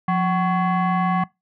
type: tone with frequency modulation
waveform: sine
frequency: 177.9 Hz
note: F3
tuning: 32 cents sharp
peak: -16 dBFS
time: 0.08-1.24 s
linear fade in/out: 5 ms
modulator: 934 Hz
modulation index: 1.1
effects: noise-tail reverb RT60 0.2 s tail -23 dB re dry + tanh soft clip ceiling -12 dBFS